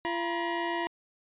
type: tone pair together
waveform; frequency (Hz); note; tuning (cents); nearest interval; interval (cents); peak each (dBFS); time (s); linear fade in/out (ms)
25% pulse; 341.2 / 956; F4 / A#5; -40 / +43; octave + tritone; 1783; -28; 0.05-0.87; 0
effects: resampled to 8000 Hz